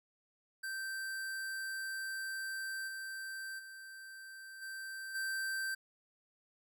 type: tone with level steps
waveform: square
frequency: 1561 Hz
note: G6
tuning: 8 cents flat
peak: -39 / -42 / -49 / -43 / -36 dBFS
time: 0.63-5.75 s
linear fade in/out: 10 ms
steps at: 2.87 / 3.58 / 4.61 / 5.14 s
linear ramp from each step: 20 ms
effects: none